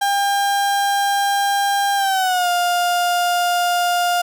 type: tone with pitch glide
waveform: 35% pulse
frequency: 801 to 705.4 Hz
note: G5 to F5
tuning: +37 to +17 cents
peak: -14 dBFS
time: 0.01-4.22 s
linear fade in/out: 10 ms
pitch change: -220 cents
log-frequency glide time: 1.96-2.49 s
effects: none